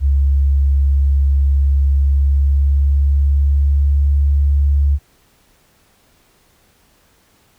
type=tone with pitch glide; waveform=sine; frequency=69.3 to 70.92 Hz; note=C#2 to C#2; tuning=0 to +40 cents; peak=-10 dBFS; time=0-4.99 s; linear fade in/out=50 ms; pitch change=+40 cents; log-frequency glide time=1.89-4.15 s; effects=pink hiss -55 dBFS RMS until 7.58 s